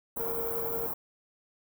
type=band-stop noise; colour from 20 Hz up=white; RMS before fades=-34 dBFS; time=0.16-0.94 s; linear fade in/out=10 ms; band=1100 to 16000 Hz; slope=24 dB/octave
type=tone with tremolo; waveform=triangle; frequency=460 Hz; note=A#4; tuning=23 cents flat; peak=-31 dBFS; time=0.19-0.87 s; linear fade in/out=10 ms; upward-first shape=triangle; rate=11 Hz; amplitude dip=30%
effects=none

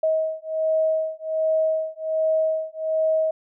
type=beating tone pair; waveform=sine; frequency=634 / 635.3 Hz; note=D#5 / D#5; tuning=+32 / +36 cents; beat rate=1.3 Hz; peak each=-23 dBFS; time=0.03-3.31 s; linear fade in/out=5 ms; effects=none

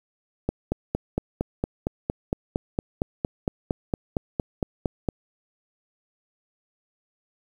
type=click train; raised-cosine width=2 ms; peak=-10 dBFS; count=21; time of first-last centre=0.49-5.088 s; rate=4.35 Hz; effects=8-bit

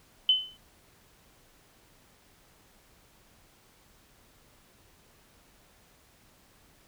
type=tone with exponential decay; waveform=sine; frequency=3038 Hz; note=F#7; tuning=45 cents sharp; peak=-16 dBFS; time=0.29-0.57 s; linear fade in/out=2 ms; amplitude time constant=59 ms; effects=pink hiss -61 dBFS RMS until 6.87 s

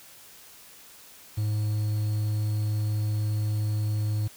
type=tone with quantisation; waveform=triangle; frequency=106.2 Hz; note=G#2; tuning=39 cents sharp; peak=-22 dBFS; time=1.37-4.28 s; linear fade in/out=10 ms; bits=8; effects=white hiss -50 dBFS RMS until 4.36 s

